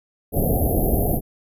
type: band-stop noise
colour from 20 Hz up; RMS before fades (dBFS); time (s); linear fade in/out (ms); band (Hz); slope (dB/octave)
pink; -19; 0.32-1.21; 50; 760 to 11000; 96
effects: resampled to 32000 Hz